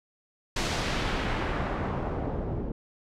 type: noise with low-pass filter sweep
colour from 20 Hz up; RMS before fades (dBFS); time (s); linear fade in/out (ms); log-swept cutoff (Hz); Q
pink; -30; 0.56-2.72; 5; 6600 to 390; 0.87
effects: none